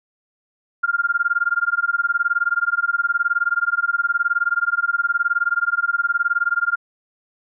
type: tone with tremolo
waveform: sine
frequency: 1400 Hz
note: F6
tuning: 4 cents sharp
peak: -13 dBFS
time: 0.83-6.76 s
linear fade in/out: 10 ms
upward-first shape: sine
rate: 19 Hz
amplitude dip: 100%
effects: none